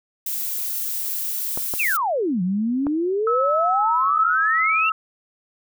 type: noise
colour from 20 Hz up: violet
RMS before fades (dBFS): -26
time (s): 0.26-1.97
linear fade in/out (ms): 5
type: clicks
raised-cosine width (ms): 1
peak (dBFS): -15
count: 3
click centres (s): 1.575 / 1.738 / 2.868
type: exponential two-way sweep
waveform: sine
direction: down then up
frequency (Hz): 2794 to 174.5 to 2794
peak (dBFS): -19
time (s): 1.79-4.9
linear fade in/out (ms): 10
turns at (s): 2.42
type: tone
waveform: sine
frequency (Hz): 1298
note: E6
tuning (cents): -27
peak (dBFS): -19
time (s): 3.27-4.92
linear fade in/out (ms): 2
effects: none